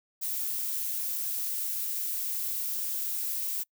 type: noise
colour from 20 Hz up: violet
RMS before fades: -32 dBFS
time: 0.21-3.64 s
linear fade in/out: 20 ms
effects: noise-tail reverb RT60 0.1 s tail -26 dB re dry